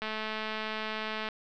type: click train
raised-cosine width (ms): 0.3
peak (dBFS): -19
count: 276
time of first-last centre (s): 0.02-1.287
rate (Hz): 217
effects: low-pass 5000 Hz 12 dB/octave